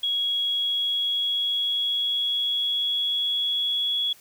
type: tone with pitch glide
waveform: sine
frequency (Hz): 3322 to 3361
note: G#7 to G#7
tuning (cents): 0 to +20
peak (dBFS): -22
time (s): 0.03-4.13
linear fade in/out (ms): 5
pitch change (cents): +20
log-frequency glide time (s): 0.39-3.94
effects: white hiss -53 dBFS RMS until 4.2 s